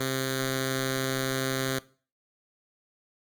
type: tone with notch filter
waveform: 5% pulse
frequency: 132.4 Hz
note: C3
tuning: 21 cents sharp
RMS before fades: -29 dBFS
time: 0-1.79 s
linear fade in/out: 5 ms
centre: 890 Hz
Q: 0.97
effects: noise-tail reverb RT60 0.4 s tail -20 dB re dry + Opus 24 kbps